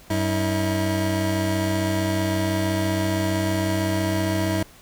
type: tone pair together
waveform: 25% pulse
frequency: 95.5 / 321.2 Hz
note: G2 / E4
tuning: -45 / -45 cents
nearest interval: octave + major sixth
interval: 2100 cents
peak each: -20 dBFS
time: 0.1-4.63 s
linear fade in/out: 5 ms
effects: pink hiss -49 dBFS RMS until 4.81 s